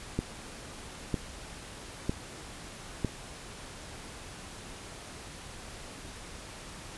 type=click train; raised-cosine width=3 ms; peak=-15 dBFS; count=4; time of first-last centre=0.19-3.047 s; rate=1.05 Hz; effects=pink hiss -45 dBFS RMS until 6.97 s + resampled to 24000 Hz